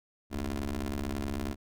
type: ring-modulated tone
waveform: 20% pulse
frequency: 69.3 Hz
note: C#2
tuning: in tune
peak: -24 dBFS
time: 0.3-1.56 s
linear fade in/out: 50 ms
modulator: 147 Hz
effects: none